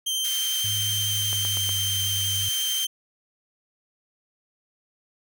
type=tone with vibrato; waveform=sawtooth; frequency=3136 Hz; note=G7; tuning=in tune; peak=-21 dBFS; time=0.06-2.87 s; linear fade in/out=10 ms; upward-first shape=triangle; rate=11 Hz; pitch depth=11 cents each way
type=high-pass noise; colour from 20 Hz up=white; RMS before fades=-34 dBFS; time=0.24-2.85 s; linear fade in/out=5 ms; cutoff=1400 Hz; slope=24 dB/octave
type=tone with pitch glide; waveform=sine; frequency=103.83 to 98.74 Hz; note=G#2 to G2; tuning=0 to +13 cents; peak=-31 dBFS; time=0.64-2.49 s; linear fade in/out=5 ms; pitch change=-87 cents; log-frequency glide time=1.25-1.66 s
type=click train; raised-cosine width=0.5 ms; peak=-21 dBFS; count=4; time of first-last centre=1.33-1.692 s; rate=8.28 Hz
effects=none